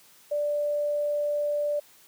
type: tone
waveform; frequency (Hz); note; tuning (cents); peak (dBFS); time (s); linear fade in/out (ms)
sine; 587.3; D5; 0; -24; 0.31-1.8; 10
effects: white hiss -56 dBFS RMS until 2.07 s + high-pass 100 Hz 12 dB/octave